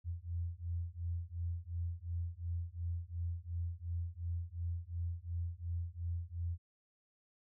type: beating tone pair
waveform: sine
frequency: 84.3 / 87.1 Hz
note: E2 / F2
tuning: +39 / -4 cents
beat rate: 2.8 Hz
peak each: -40 / -40 dBFS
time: 0.04-6.58 s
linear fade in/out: 50 ms
effects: none